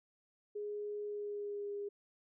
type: tone with pitch glide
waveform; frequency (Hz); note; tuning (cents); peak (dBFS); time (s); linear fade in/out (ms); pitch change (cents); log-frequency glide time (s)
sine; 415.3 to 406.8; G#4 to G#4; 0 to -36; -38; 0.55-1.89; 10; -36; 1.05-1.71
effects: none